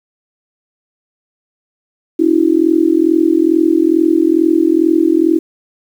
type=tone with amplitude modulation; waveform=sine; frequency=326.3 Hz; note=E4; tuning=18 cents flat; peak=-4 dBFS; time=2.19-5.39 s; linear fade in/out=10 ms; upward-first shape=sine; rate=42.3 Hz; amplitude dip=95%; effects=7-bit